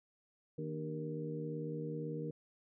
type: harmonic tone with a mistuned harmonic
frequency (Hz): 78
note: D#2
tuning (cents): +5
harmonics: 2 / 3 / 4 / 5 / 6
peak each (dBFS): -41 / -49 / -45 / -49 / -43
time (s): 0.58-2.31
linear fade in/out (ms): 5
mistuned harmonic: 4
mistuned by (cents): -69
effects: none